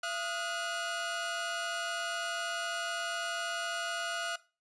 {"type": "tone cluster", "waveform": "sawtooth", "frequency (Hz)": [679, 1242, 1450], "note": ["F5", "D#6", "F#6"], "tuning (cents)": [-49, -3, -35], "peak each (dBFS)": [-35, -39, -32], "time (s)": [0.03, 4.36], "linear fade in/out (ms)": 5, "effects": ["noise-tail reverb RT60 0.3 s tail -18 dB re dry", "resampled to 22050 Hz"]}